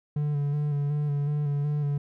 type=tone with vibrato; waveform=triangle; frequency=145.7 Hz; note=D3; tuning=13 cents flat; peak=-22 dBFS; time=0.16-1.98 s; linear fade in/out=5 ms; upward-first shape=square; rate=2.7 Hz; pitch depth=27 cents each way; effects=none